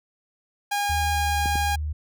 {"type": "tone", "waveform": "sawtooth", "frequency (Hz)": 815, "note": "G#5", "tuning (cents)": -33, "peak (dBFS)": -19, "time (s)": [0.71, 1.76], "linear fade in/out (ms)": 10}
{"type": "tone with pitch glide", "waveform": "sine", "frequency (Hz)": [77.78, 75.7], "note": ["D#2", "D#2"], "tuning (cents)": [0, -47], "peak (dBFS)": -25, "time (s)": [0.89, 1.93], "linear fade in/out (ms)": 10, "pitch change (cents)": -47, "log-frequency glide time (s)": [1.12, 1.22]}
{"type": "clicks", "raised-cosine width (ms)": 3, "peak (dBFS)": -19, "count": 2, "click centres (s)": [1.458, 1.556]}
{"effects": []}